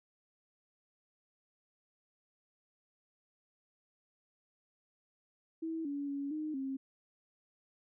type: tone with pitch steps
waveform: sine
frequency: 324.5 / 284.3 / 280.8 / 307.5 / 268.4 Hz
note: E4 / C#4 / C#4 / D#4 / C4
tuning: -27 / +44 / +22 / -20 / +44 cents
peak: -35 dBFS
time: 5.62-6.77 s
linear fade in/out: 10 ms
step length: 230 ms
effects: none